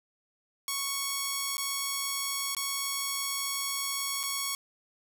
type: tone with dropouts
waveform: 5% pulse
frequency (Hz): 1108.7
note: C#6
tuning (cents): 0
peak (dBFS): -18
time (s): 0.68-4.55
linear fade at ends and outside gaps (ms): 1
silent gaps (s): 1.57-1.58 / 2.549-2.567 / 4.232-4.236
effects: none